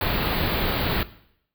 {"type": "band-stop noise", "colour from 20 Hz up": "pink", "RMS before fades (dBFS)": -24, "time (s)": [0.01, 1.03], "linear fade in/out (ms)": 2, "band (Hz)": [4600, 13000], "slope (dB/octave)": 96, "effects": ["noise-tail reverb RT60 0.7 s tail -17 dB re dry"]}